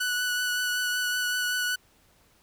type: tone with vibrato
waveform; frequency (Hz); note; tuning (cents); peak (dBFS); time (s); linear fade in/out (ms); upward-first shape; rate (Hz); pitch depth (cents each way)
sawtooth; 1480; F#6; 0; -22; 0-1.76; 10; triangle; 5.3; 17
effects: pink hiss -62 dBFS RMS until 2.42 s